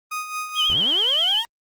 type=tone with tremolo; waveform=30% pulse; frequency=1244.5 Hz; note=D#6; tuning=in tune; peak=-22 dBFS; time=0.11-0.74 s; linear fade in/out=10 ms; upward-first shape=sine; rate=4.6 Hz; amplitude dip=60%
type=tone with vibrato; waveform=sine; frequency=3120 Hz; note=G7; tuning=9 cents flat; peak=-17 dBFS; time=0.55-1.44 s; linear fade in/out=50 ms; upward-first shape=triangle; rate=9.6 Hz; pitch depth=100 cents each way
type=linear sweep; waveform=sawtooth; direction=up; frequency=38.34 to 948 Hz; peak=-27 dBFS; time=0.69-1.45 s; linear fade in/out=0 ms
effects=Opus 32 kbps